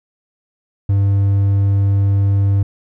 triangle tone, 99.2 Hz, G2, 21 cents sharp, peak -9 dBFS, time 0.89-2.63 s, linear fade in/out 5 ms, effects none

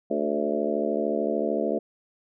harmonic tone with a mistuned harmonic, 73.42 Hz, D2, in tune, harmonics 3 / 4 / 5 / 6 / 7 / 8 / 9, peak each -31 / -31 / -31 / -31 / -31 / -31 / -31 dBFS, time 0.1-1.79 s, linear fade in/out 10 ms, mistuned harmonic 6, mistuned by -37 cents, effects none

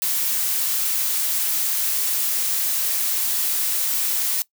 blue noise, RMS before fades -22 dBFS, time 0.02-4.42 s, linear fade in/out 0 ms, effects noise-tail reverb RT60 0.1 s tail -20 dB re dry

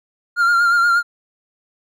triangle tone with vibrato, 1397 Hz, F6, in tune, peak -10 dBFS, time 0.36-1.03 s, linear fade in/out 50 ms, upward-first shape sine, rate 8.4 Hz, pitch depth 35 cents each way, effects none

